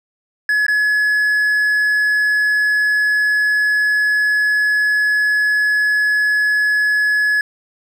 triangle tone with dropouts, 1697 Hz, G#6, 37 cents sharp, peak -11 dBFS, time 0.49-7.41 s, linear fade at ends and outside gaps 2 ms, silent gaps 0.666-0.682 s, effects none

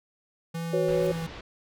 square tone with vibrato, 164.81 Hz, E3, in tune, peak -31 dBFS, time 0.54-1.27 s, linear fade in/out 10 ms, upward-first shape sine, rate 2.3 Hz, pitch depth 21 cents each way
sine chord, F# suspended fourth, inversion none, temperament equal, 370 / 493.9 / 554.4 Hz, F#4 / B4 / C#5, 0 / 0 / 0 cents, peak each -27 dBFS, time 0.73-1.12 s, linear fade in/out 5 ms
white noise with exponential growth, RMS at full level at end -46 dBFS, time 0.86-1.07 s, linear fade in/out 1 ms, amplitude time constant 44 ms
pink low-pass noise, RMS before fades -42 dBFS, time 0.88-1.41 s, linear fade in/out 5 ms, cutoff 4500 Hz, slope 24 dB/octave
effects none

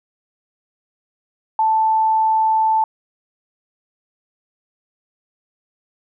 sine tone, 880 Hz, A5, in tune, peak -13 dBFS, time 1.59-2.84 s, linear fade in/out 2 ms, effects none

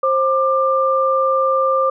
sine tone pair together, 530 / 1189.8 Hz, C5 / D6, +22 / +22 cents, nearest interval octave + major second, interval 1400 cents, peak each -16 dBFS, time 0.03-1.9 s, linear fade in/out 5 ms, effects none

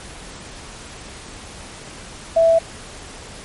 sine tone, 659.3 Hz, E5, in tune, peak -10 dBFS, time 2.36-2.59 s, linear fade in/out 10 ms, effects pink hiss -37 dBFS RMS until 3.44 s + MP3 48 kbps

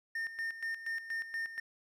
triangle tone with tremolo, 1819 Hz, A#6, 43 cents flat, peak -32 dBFS, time 0.15-1.6 s, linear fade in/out 5 ms, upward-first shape square, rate 4.2 Hz, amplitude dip 70%, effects none

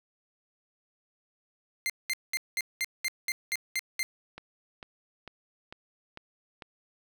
sawtooth tone bursts, 2093 Hz, C7, in tune, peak -24 dBFS, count 10, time 1.86-4.03 s, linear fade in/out 0 ms, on 37 ms, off 200 ms
click train, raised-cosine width 0.3 ms, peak -26 dBFS, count 6, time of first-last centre 4.38-6.622 s, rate 2.23 Hz
effects none

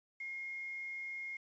sine tone with quantisation, 2143 Hz, C7, 41 cents sharp, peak -40 dBFS, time 0.2-1.37 s, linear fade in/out 5 ms, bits 10, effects resampled to 16000 Hz

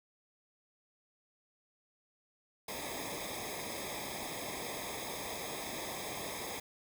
pink noise with comb filter, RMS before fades -41 dBFS, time 2.68-6.6 s, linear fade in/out 5 ms, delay 0.69 ms, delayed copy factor -1, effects none

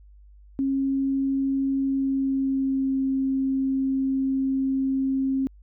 sine tone with pitch glide, 271.3 to 267.4 Hz, C#4 to C4, -37 to +38 cents, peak -21 dBFS, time 0.59-5.47 s, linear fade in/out 0 ms, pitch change -25 cents, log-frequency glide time 1.8-2.99 s, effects added 50 Hz sine -47 dBFS peak until 5.62 s

